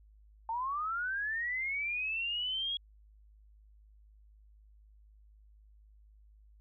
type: linear sweep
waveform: sine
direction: up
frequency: 882 to 3322 Hz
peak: -32 dBFS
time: 0.49-2.77 s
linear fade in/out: 2 ms
effects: added 52 Hz sine -57 dBFS peak until 6.6 s